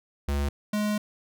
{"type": "tone pair in turn", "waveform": "square", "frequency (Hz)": [71, 209.8], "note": ["C#2", "G#3"], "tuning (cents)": [42, 18], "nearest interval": "octave + perfect fifth", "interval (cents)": 1876, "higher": "second", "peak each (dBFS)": -25, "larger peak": "neither", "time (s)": [[0.28, 0.49], [0.73, 0.98]], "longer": "second", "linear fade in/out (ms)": 5, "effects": []}